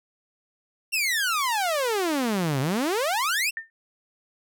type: exponential two-way sweep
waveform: sawtooth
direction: down then up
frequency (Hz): 2794 to 127.4 to 2794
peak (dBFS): -19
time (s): 0.92-3.51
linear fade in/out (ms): 20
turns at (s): 2.6
type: tone with exponential decay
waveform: sine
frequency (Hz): 1806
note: A6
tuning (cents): +45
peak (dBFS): -25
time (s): 3.57-3.7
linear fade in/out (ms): 1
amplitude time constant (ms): 28
effects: none